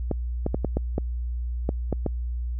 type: clicks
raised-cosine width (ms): 2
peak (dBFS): -11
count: 9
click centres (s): 0.113 / 0.464 / 0.545 / 0.647 / 0.77 / 0.981 / 1.691 / 1.927 / 2.063
effects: added 60 Hz sine -26 dBFS peak until 2.59 s